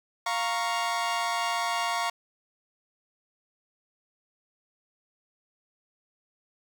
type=chord; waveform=sawtooth; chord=Bb minor; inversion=second; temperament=equal; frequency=698.5 / 932.3 / 1108.7 Hz; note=F5 / Bb5 / Db6; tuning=0 / 0 / 0 cents; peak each=-27 dBFS; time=0.26-2.1 s; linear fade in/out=5 ms; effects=low-pass 8000 Hz 12 dB/octave + 8-bit